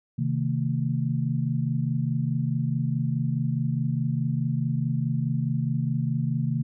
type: chord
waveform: sine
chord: A diminished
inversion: first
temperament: equal with one note detuned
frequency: 130.81 / 155.56 / 225.5 Hz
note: C3 / Eb3 / A3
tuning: 0 / 0 / +43 cents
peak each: -26 / -27 / -30 dBFS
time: 0.18-6.63 s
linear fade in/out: 10 ms
effects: none